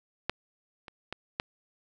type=clicks; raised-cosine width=0.3 ms; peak=-11 / -27 / -19 / -12 dBFS; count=4; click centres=0.296 / 0.882 / 1.126 / 1.399 s; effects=none